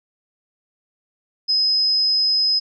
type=tone; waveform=sine; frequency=5070 Hz; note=D#8; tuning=32 cents sharp; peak=-15 dBFS; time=1.48-2.6 s; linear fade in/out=20 ms; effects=none